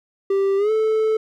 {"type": "tone with pitch glide", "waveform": "triangle", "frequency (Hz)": [392, 437.5], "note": ["G4", "A4"], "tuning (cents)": [0, -10], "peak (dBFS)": -14, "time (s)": [0.3, 1.17], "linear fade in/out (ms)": 5, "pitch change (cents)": 190, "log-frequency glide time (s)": [0.57, 0.71], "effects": []}